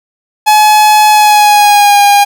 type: tone with pitch glide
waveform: 45% pulse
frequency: 850 to 811.6 Hz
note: G#5 to G#5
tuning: +40 to -40 cents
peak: -3 dBFS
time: 0.46-2.25 s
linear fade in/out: 20 ms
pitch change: -80 cents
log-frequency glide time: 1.1-2.02 s
effects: none